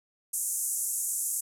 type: band-pass noise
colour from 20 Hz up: white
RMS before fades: -31 dBFS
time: 0.33-1.41 s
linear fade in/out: 10 ms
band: 6700 to 12000 Hz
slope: 48 dB/octave
effects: none